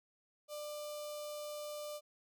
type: tone with notch filter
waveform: sawtooth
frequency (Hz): 595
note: D5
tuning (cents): +22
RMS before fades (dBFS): -44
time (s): 0.48-2.01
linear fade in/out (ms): 50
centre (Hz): 1800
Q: 0.76
effects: none